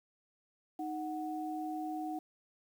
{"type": "tone pair together", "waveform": "sine", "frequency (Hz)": [311.1, 739.9], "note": ["D#4", "F#5"], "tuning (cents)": [0, 0], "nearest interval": "octave + minor third", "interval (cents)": 1500, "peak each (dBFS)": [-38, -39], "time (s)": [0.79, 2.19], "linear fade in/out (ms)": 5, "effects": ["10-bit"]}